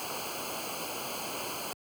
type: noise with comb filter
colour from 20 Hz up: pink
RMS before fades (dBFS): -37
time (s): 0-1.73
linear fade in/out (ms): 0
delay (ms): 0.54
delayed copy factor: -0.85
effects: high-pass 100 Hz 12 dB/octave